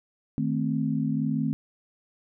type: chord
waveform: sine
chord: A diminished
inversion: second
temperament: equal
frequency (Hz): 155.56 / 220 / 261.6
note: Eb3 / A3 / C4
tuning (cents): 0 / 0 / 0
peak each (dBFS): -28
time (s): 0.38-1.53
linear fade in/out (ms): 0
effects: none